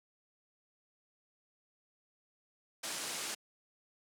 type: low-pass noise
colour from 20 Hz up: white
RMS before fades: -40 dBFS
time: 2.83-3.35 s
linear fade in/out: 10 ms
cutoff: 9500 Hz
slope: 24 dB/octave
effects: high-pass 200 Hz 12 dB/octave